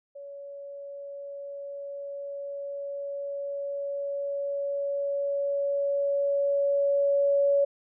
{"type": "tone with level ramp", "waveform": "sine", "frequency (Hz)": 563, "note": "C#5", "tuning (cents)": 27, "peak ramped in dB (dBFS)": [-39, -19], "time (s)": [0.15, 7.65], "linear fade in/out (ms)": 10, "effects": []}